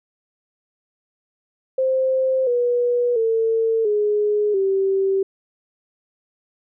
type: tone with pitch steps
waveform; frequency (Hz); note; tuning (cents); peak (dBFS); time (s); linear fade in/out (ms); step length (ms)
sine; 523.3 / 485.4 / 450.3 / 417.7 / 387.5; C5 / B4 / A4 / G#4 / G4; 0 / -30 / +40 / +10 / -20; -16; 1.78-5.23; 5; 690
effects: none